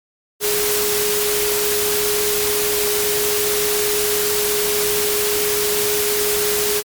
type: tone in noise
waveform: sine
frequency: 416.2 Hz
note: G#4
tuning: 4 cents sharp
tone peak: -20 dBFS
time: 0.4-6.83 s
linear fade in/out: 50 ms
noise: white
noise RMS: -20 dBFS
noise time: 0.4-6.83 s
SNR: -3 dB
effects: MP3 96 kbps